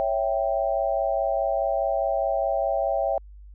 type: chord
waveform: sine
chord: C# diminished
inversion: none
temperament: equal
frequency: 554.4 / 659.3 / 784 Hz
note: C#5 / E5 / G5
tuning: 0 / 0 / 0 cents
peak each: -26 / -25 / -27 dBFS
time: 0-3.18 s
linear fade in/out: 0 ms
effects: added 50 Hz sine -42 dBFS peak until 3.54 s